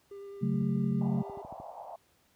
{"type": "tone with vibrato", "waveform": "triangle", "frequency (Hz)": 398.8, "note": "G4", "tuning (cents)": 30, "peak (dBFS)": -40, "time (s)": [0.11, 1.42], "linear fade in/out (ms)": 5, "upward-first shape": "square", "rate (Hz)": 9.5, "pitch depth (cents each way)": 8}
{"type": "chord", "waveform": "sine", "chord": "F# minor", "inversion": "second", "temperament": "equal", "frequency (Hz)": [138.59, 185, 220], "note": ["C#3", "F#3", "A3"], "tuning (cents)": [0, 0, 0], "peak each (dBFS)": -31, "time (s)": [0.41, 1.23], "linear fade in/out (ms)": 20}
{"type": "click train", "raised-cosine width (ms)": 3, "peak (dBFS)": -34, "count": 15, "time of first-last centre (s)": [0.54, 1.601], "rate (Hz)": 13.2}
{"type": "band-pass noise", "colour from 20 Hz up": "pink", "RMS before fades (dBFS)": -45, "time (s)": [1.01, 1.96], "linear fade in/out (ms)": 2, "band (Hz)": [620, 900], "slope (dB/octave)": 48}
{"effects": ["pink hiss -68 dBFS RMS until 2.35 s", "high-pass 60 Hz 12 dB/octave"]}